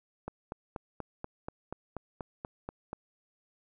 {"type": "click train", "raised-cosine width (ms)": 1, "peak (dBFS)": -23, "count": 12, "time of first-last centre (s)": [0.28, 2.931], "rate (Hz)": 4.15, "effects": []}